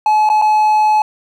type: tone with dropouts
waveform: triangle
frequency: 855 Hz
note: A5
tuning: 50 cents flat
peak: -7 dBFS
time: 0.06-1.02 s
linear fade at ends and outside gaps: 2 ms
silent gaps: 0.291-0.299 / 0.416-0.421 s
effects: none